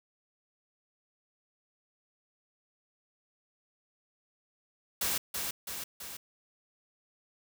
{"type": "noise with echo", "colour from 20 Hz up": "white", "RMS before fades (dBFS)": -31, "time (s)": [5.01, 5.18], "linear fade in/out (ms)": 5, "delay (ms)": 330, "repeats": 3, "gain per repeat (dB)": -4, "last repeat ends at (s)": 6.17, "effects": []}